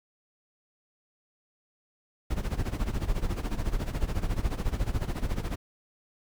brown noise with tremolo, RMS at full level -26 dBFS, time 2.3-5.56 s, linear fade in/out 10 ms, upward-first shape sine, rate 14 Hz, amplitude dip 80%, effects none

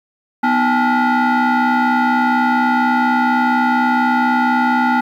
sine tone with frequency modulation, 311.1 Hz, D#4, in tune, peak -9 dBFS, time 0.43-5.01 s, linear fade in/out 10 ms, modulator 558 Hz, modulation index 2.1, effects tanh soft clip ceiling -11 dBFS + 8-bit

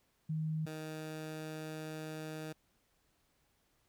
sine / 15% pulse tone pair in turn, 157 / 156.23 Hz, D#3 / D#3, +16 / +7 cents, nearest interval unison, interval 9 cents, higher first, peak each -33 / -35 dBFS, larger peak first, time 0.29-0.66 / 0.66-2.53 s, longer second, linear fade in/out 10 ms, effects pink hiss -75 dBFS RMS until 3.88 s

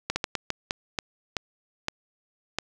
slowing click train, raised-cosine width 0.2 ms, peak -9 dBFS, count 10, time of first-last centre 0.1-2.586 s, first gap 60 ms, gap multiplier 1.36, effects none

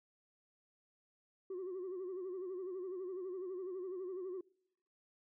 sine tone with vibrato, 370 Hz, F#4, in tune, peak -38 dBFS, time 1.5-4.41 s, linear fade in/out 5 ms, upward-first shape sine, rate 12 Hz, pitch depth 80 cents each way, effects noise-tail reverb RT60 0.8 s tail -26 dB re dry + tanh soft clip ceiling -38 dBFS

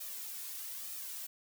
blue noise with flanger, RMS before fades -43 dBFS, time 0-1.27 s, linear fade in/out 10 ms, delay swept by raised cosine 1.6 to 2.8 ms, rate 1.1 Hz, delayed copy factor +0.6, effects none

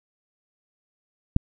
click, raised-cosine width 5 ms, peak -5 dBFS, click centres 1.364 s, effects none

